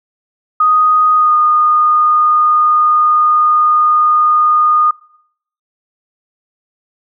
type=tone with pitch glide; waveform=sine; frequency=1244.5 to 1225.9 Hz; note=D#6 to D#6; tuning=0 to -26 cents; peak=-7 dBFS; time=0.6-4.91 s; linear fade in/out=5 ms; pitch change=-26 cents; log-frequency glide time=1.16-1.34 s; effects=noise-tail reverb RT60 0.7 s tail -23 dB re dry